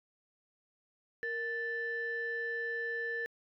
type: tone pair together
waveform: sine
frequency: 465.8 / 1760 Hz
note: A#4 / A6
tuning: -1 / 0 cents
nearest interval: octave + major seventh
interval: 2301 cents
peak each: -38 / -34 dBFS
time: 1.23-3.26 s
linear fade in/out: 0 ms
effects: tanh soft clip ceiling -28 dBFS